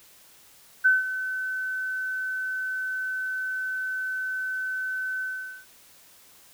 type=tone with ADSR envelope; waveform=sine; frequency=1520 Hz; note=F#6; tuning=46 cents sharp; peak=-14 dBFS; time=0.84-5.66 s; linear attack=19 ms; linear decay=170 ms; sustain=-13 dB; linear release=450 ms; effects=white hiss -54 dBFS RMS until 6.53 s